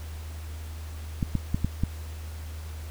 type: clicks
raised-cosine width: 5 ms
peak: -12 dBFS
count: 5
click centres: 1.228 / 1.353 / 1.545 / 1.646 / 1.836 s
effects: added 78 Hz sine -35 dBFS peak until 2.9 s + pink hiss -48 dBFS RMS until 2.9 s